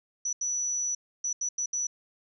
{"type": "tone bursts at uneven times", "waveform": "sine", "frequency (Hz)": 5920, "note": "F#8", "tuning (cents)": 0, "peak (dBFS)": -27, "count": 6, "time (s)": [[0.25, 0.33], [0.41, 0.95], [1.24, 1.33], [1.41, 1.49], [1.58, 1.66], [1.73, 1.87]], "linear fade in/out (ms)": 5, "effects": []}